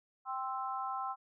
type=chord; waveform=sine; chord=C major; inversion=second; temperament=equal; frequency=784 / 1046.5 / 1318.5 Hz; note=G5 / C6 / E6; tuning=0 / 0 / 0 cents; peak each=-39 / -39 / -40 dBFS; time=0.25-1.16 s; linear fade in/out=50 ms; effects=none